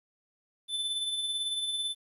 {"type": "tone with tremolo", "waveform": "square", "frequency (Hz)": 3520, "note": "A7", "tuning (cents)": 0, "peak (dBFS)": -29, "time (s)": [0.68, 1.95], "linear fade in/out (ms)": 50, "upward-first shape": "sine", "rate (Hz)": 18, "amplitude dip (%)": 40, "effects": ["resampled to 32000 Hz", "11-bit"]}